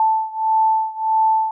sine beating tone pair, 880 / 881.6 Hz, A5 / A5, 0 / +3 cents, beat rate 1.6 Hz, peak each -17 / -19 dBFS, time 0-1.51 s, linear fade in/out 2 ms, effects none

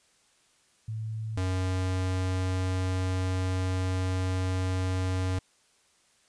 sine / square tone pair in turn, 110 / 92.82 Hz, A2 / F#2, 0 / +6 cents, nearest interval minor third, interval 294 cents, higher first, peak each -31 / -27 dBFS, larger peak second, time 0.88-1.37 / 1.37-5.39 s, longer second, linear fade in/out 5 ms, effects white hiss -65 dBFS RMS until 6.28 s + resampled to 22050 Hz

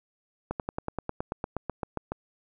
slowing click train, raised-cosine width 1 ms, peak -16 dBFS, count 15, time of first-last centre 0.51-2.12 s, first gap 88 ms, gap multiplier 1.04, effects none

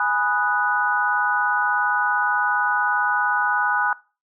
sine chord, G# minor seventh, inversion none, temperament equal, 830.6 / 987.8 / 1244.5 / 1480 Hz, G#5 / B5 / D#6 / F#6, 0 / 0 / 0 / 0 cents, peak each -24 / -26 / -26 / -21 dBFS, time 0-3.93 s, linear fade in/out 2 ms, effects noise-tail reverb RT60 0.3 s tail -19 dB re dry

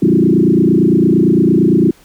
sine tone with frequency modulation, 262.3 Hz, C4, 4 cents sharp, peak -7 dBFS, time 0.02-1.91 s, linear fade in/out 5 ms, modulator 28.8 Hz, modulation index 3.7, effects pink hiss -47 dBFS RMS until 2.04 s

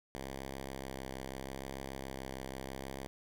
5% pulse tone with vibrato, 66.6 Hz, C2, 31 cents sharp, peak -30 dBFS, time 0.15-3.07 s, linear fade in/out 0 ms, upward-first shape sine, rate 0.77 Hz, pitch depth 17 cents each way, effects none

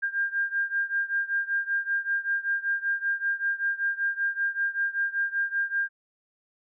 sine beating tone pair, 1600 / 1605.2 Hz, G6 / G6, +35 / +41 cents, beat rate 5.2 Hz, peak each -27 / -29 dBFS, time 0.02-5.89 s, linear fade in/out 20 ms, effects none

